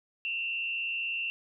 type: tone with frequency modulation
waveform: sine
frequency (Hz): 2728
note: F7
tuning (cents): -41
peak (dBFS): -30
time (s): 0.25-1.3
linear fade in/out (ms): 0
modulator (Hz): 120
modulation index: 0.72
effects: none